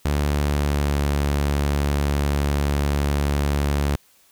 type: tone with pitch glide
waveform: sawtooth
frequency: 72.8 to 71.71 Hz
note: D2 to D2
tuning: -15 to -41 cents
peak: -15 dBFS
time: 0.05-3.96 s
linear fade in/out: 5 ms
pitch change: -26 cents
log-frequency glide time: 0.45-1.03 s
effects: white hiss -57 dBFS RMS until 4.31 s